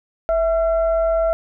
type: tone with frequency modulation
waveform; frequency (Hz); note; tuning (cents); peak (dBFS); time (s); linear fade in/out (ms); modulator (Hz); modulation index
sine; 656; E5; -9; -15; 0.29-1.33; 0; 702; 0.42
effects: none